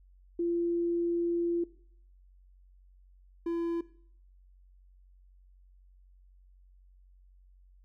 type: tone pair in turn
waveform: sine / triangle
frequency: 342.6 / 337.5 Hz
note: F4 / E4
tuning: -33 / +41 cents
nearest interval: unison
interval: 26 cents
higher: first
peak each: -27 dBFS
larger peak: neither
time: 0.39-1.64 / 3.46-3.81 s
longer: first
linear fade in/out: 5 ms
effects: noise-tail reverb RT60 0.6 s tail -18 dB re dry + added 46 Hz sine -56 dBFS peak until 7.84 s